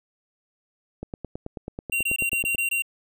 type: click train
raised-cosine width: 2 ms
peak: -19 dBFS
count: 15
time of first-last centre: 1.03-2.548 s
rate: 9.22 Hz
type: tone bursts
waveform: square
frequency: 2759 Hz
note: F7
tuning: 22 cents flat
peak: -23 dBFS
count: 7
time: 1.92-2.822 s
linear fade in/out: 5 ms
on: 110 ms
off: 22 ms
effects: none